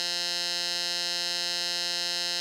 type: tone with band-pass filter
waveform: 15% pulse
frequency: 174.61 Hz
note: F3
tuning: in tune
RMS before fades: -30 dBFS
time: 0-2.4 s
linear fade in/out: 0 ms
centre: 4600 Hz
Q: 3.5
effects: none